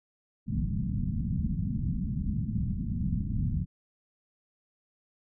white low-pass noise, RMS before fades -30 dBFS, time 0.46-3.66 s, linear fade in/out 50 ms, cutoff 220 Hz, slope 48 dB/octave, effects none

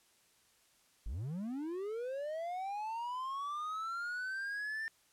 triangle linear sweep, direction up, 40.56 to 1800 Hz, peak -35 dBFS, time 1.06-4.88 s, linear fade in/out 0 ms, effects white hiss -69 dBFS RMS until 5.12 s + low-pass 11000 Hz 12 dB/octave

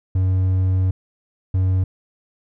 triangle tone bursts at uneven times, 93.4 Hz, F#2, 17 cents sharp, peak -13 dBFS, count 2, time 0.15-0.91 / 1.54-1.84 s, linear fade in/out 5 ms, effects none

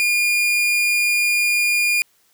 40% pulse tone, 2422 Hz, D#7, 47 cents flat, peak -15 dBFS, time 0-2.02 s, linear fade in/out 0 ms, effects white hiss -60 dBFS RMS until 2.33 s

